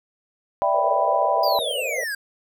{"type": "chord", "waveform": "sine", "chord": "E minor seventh", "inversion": "third", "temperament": "equal", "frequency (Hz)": [587.3, 659.3, 784, 987.8], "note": ["D5", "E5", "G5", "B5"], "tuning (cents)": [0, 0, 0, 0], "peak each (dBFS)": -23, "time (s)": [0.62, 1.59], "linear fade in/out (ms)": 0}
{"type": "band-pass noise", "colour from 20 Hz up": "pink", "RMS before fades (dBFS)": -29, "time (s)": [0.74, 2.04], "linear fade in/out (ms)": 5, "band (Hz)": [460, 660], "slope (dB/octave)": 96}
{"type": "exponential sweep", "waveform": "square", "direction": "down", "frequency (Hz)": [4978, 1568], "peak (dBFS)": -26, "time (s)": [1.43, 2.15], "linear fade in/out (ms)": 5}
{"effects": []}